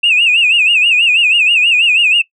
sine tone with vibrato, 2646 Hz, E7, 6 cents sharp, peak -6 dBFS, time 0.03-2.22 s, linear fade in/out 10 ms, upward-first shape sine, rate 6.2 Hz, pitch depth 140 cents each way, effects noise-tail reverb RT60 0.1 s tail -20 dB re dry + tanh soft clip ceiling -3 dBFS

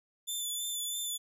15% pulse tone with vibrato, 3506 Hz, A7, 7 cents flat, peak -27 dBFS, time 0.27-1.18 s, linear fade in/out 20 ms, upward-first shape sine, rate 3.1 Hz, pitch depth 27 cents each way, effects none

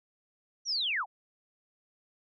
sine linear sweep, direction down, 5920 to 659.3 Hz, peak -28 dBFS, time 0.65-1.06 s, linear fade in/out 50 ms, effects none

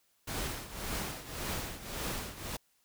pink noise with tremolo, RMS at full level -35 dBFS, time 0.27-2.57 s, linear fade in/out 10 ms, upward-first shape triangle, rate 1.8 Hz, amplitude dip 80%, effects white hiss -72 dBFS RMS until 2.84 s

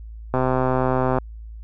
click train, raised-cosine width 1 ms, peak -7 dBFS, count 110, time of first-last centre 0.34-1.185 s, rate 129 Hz, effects added 55 Hz sine -34 dBFS peak until 1.63 s

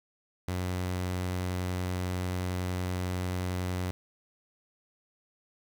sawtooth tone, 91 Hz, F#2, 28 cents flat, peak -26 dBFS, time 0.48-3.91 s, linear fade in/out 0 ms, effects 9-bit

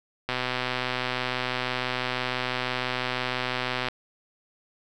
click train, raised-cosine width 0.3 ms, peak -11 dBFS, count 454, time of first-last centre 0.29-3.885 s, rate 126 Hz, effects none

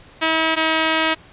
5% pulse tone pair in turn, 321.3 / 319.5 Hz, E4 / D#4, -44 / +46 cents, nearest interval unison, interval 10 cents, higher first, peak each -4 dBFS, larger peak neither, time 0.21-0.56 / 0.56-1.15 s, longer second, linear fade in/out 20 ms, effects pink hiss -46 dBFS RMS until 1.32 s + resampled to 8000 Hz

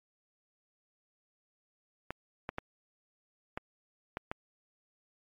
clicks, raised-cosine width 0.5 ms, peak -20 dBFS, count 6, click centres 2.106 / 2.491 / 2.584 / 3.575 / 4.171 / 4.315 s, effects MP3 64 kbps

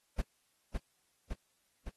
brown noise with echo, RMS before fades -31 dBFS, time 0.18-0.22 s, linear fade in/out 10 ms, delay 560 ms, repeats 3, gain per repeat -3 dB, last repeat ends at 1.9 s, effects white hiss -75 dBFS RMS until 1.96 s + AAC 32 kbps

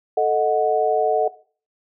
sine chord, D# diminished, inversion second, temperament equal with one note detuned, 440 / 622.3 / 734.5 Hz, A4 / D#5 / F#5, 0 / 0 / -13 cents, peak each -20 / -21 / -19 dBFS, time 0.17-1.28 s, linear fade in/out 5 ms, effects noise-tail reverb RT60 0.4 s tail -18 dB re dry

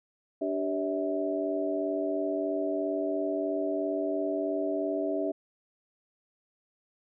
sine tone cluster, 291.1 / 389.1 / 564 / 647 Hz, D4 / G4 / C#5 / E5, -15 / -13 / +30 / -32 cents, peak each -32 / -33 / -38 / -31 dBFS, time 0.41-5.32 s, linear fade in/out 10 ms, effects none

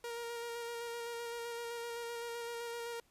sawtooth tone with vibrato, 469.5 Hz, A#4, 12 cents sharp, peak -36 dBFS, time 0.04-3 s, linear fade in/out 2 ms, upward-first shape square, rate 7.8 Hz, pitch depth 14 cents each way, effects pink hiss -71 dBFS RMS until 3.1 s + resampled to 32000 Hz

